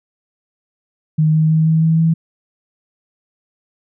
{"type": "tone with pitch steps", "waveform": "sine", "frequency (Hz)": [155.7, 157.15, 158.6, 160.08, 161.56, 163.06], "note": ["D#3", "D#3", "D#3", "D#3", "E3", "E3"], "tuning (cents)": [2, 18, 33, 50, -35, -19], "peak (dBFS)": -10, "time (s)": [1.18, 2.14], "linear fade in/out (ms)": 10, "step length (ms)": 160, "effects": []}